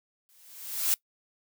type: noise with exponential growth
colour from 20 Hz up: blue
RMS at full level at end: -23 dBFS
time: 0.29-0.94 s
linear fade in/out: 0 ms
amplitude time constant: 140 ms
effects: noise-tail reverb RT60 0.1 s tail -23 dB re dry